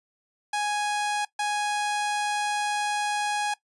sawtooth tone bursts at uneven times, 830.6 Hz, G#5, in tune, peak -21 dBFS, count 2, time 0.53-1.25 / 1.39-3.54 s, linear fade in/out 5 ms, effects noise-tail reverb RT60 0.1 s tail -19 dB re dry + resampled to 24000 Hz

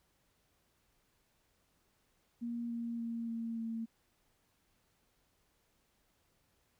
sine tone with pitch steps, 235.9 / 233.6 / 231.3 / 229.1 / 226.8 Hz, A#3 / A#3 / A#3 / A#3 / A#3, +21 / +4 / -13 / -30 / -47 cents, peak -36 dBFS, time 2.41-3.86 s, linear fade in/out 20 ms, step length 290 ms, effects pink hiss -75 dBFS RMS until 6.79 s

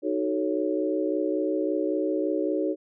sine chord, D# half-diminished seventh, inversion none, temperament equal with one note detuned, 311.1 / 374.7 / 440 / 554.4 Hz, D#4 / F#4 / A4 / C#5, 0 / +22 / 0 / 0 cents, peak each -27 / -29 / -31 / -30 dBFS, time 0.02-2.76 s, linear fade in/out 50 ms, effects none

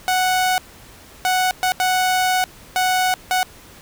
sawtooth tone bursts at uneven times, 740 Hz, F#5, in tune, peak -12 dBFS, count 6, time 0.08-0.58 / 1.25-1.51 / 1.63-1.72 / 1.8-2.44 / 2.76-3.14 / 3.31-3.43 s, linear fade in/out 0 ms, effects pink hiss -44 dBFS RMS until 3.81 s

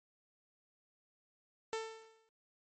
sawtooth tone with exponential decay, 445.4 Hz, A4, 21 cents sharp, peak -31 dBFS, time 1.73-2.29 s, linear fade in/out 0 ms, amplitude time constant 120 ms, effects MP3 32 kbps

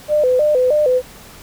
sine tone with vibrato, 551 Hz, C#5, 11 cents flat, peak -11 dBFS, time 0.08-1.02 s, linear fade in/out 50 ms, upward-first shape square, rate 3.2 Hz, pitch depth 150 cents each way, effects pink hiss -40 dBFS RMS until 1.42 s

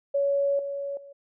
sine tone with level steps, 561 Hz, C#5, 21 cents sharp, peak -21 / -29 / -43 dBFS, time 0.14-1.13 s, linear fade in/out 10 ms, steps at 0.59 / 0.97 s, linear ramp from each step 2 ms, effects none

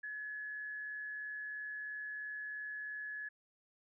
sine tone with amplitude modulation, 1700 Hz, G#6, 40 cents sharp, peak -39 dBFS, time 0.03-3.29 s, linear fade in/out 10 ms, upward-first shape sine, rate 143 Hz, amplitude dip 30%, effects none

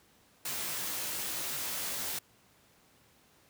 white noise with comb filter, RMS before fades -36 dBFS, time 0.45-2.19 s, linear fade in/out 5 ms, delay 18 ms, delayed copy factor -0.8, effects pink hiss -64 dBFS RMS until 3.49 s + high-pass 80 Hz 12 dB/octave

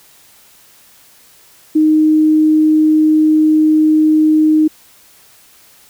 sine tone, 310 Hz, D#4, 6 cents flat, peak -7 dBFS, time 1.75-4.68 s, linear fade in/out 10 ms, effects white hiss -46 dBFS RMS until 5.89 s

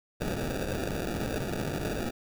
white noise with sample-and-hold, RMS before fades -32 dBFS, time 0.2-2.11 s, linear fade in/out 20 ms, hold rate 1050 Hz, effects none

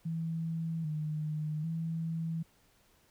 sine tone with vibrato, 158.3 Hz, D#3, 30 cents sharp, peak -32 dBFS, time 0.05-2.43 s, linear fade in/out 10 ms, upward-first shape square, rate 0.63 Hz, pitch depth 57 cents each way, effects pink hiss -67 dBFS RMS until 3.1 s

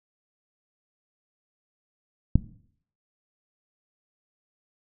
click, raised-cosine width 5 ms, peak -5 dBFS, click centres 2.356 s, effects noise-tail reverb RT60 0.6 s tail -17 dB re dry

